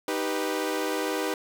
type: chord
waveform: sawtooth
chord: Eb augmented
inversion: none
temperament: equal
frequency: 311.1 / 392 / 493.9 Hz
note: Eb4 / G4 / B4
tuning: 0 / 0 / 0 cents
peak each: -27 dBFS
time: 0.08-1.34 s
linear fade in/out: 2 ms
effects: none

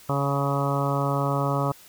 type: harmonic tone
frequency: 140 Hz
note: C#3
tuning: 18 cents sharp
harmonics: 1 / 2 / 3 / 4 / 5 / 6 / 7 / 8 / 9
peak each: -25 / -31 / -33 / -30 / -33 / -35 / -33 / -32 / -32 dBFS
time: 0.09-1.72 s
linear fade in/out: 5 ms
effects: white hiss -50 dBFS RMS until 1.88 s

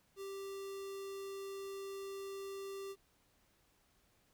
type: tone with notch filter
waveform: square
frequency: 392 Hz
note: G4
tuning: in tune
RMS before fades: -45 dBFS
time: 0.16-2.96 s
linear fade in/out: 50 ms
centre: 1700 Hz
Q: 1.7
effects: pink hiss -73 dBFS RMS until 4.33 s

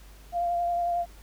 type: tone with vibrato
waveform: sine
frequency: 695 Hz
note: F5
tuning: 9 cents flat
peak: -24 dBFS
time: 0.32-1.06 s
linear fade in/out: 50 ms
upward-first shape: triangle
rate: 11 Hz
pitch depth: 21 cents each way
effects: added 50 Hz sine -47 dBFS peak until 1.22 s + pink hiss -55 dBFS RMS until 1.22 s

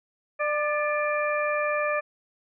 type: harmonic tone with a mistuned harmonic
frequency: 596 Hz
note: D5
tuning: 25 cents sharp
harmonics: 1 / 2 / 3 / 4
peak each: -26 / -29 / -31 / -32 dBFS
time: 0.39-2.01 s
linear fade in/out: 20 ms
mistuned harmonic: 3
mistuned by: -37 cents
effects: none

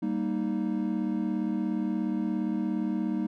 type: chord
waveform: triangle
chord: Eb major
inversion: first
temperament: equal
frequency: 196 / 233.1 / 311.1 Hz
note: G3 / Bb3 / Eb4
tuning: 0 / 0 / 0 cents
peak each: -29 dBFS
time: 0.02-3.27 s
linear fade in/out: 10 ms
effects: none

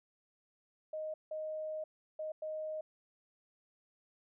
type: tone bursts at uneven times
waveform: sine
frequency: 622.3 Hz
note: D#5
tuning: in tune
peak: -37 dBFS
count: 4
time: 0.93-1.14 / 1.31-1.84 / 2.19-2.32 / 2.42-2.81 s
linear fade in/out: 5 ms
effects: none

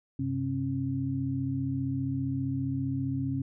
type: tone cluster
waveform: sine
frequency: 97.4 / 132.5 / 270.7 Hz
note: G2 / C3 / C#4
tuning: -11 / +22 / -41 cents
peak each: -37 / -31 / -31 dBFS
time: 0.19-3.42 s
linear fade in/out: 5 ms
effects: none

